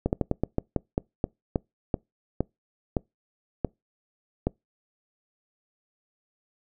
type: slowing click train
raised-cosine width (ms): 2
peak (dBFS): -10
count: 15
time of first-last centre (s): 0.06-4.47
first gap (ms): 69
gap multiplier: 1.21
effects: noise-tail reverb RT60 0.2 s tail -26 dB re dry